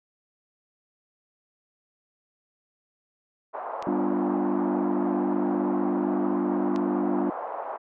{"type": "band-pass noise", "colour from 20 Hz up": "pink", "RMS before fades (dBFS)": -34, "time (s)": [3.53, 7.78], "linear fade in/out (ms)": 20, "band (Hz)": [600, 1000], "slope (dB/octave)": 24}
{"type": "clicks", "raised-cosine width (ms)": 0.2, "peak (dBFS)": -21, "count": 2, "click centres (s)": [3.825, 6.761]}
{"type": "chord", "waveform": "sine", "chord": "G dominant seventh", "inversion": "none", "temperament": "equal", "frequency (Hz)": [196, 246.9, 293.7, 349.2], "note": ["G3", "B3", "D4", "F4"], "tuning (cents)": [0, 0, 0, 0], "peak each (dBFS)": [-31, -30, -27, -28], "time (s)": [3.87, 7.3], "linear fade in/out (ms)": 2}
{"effects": []}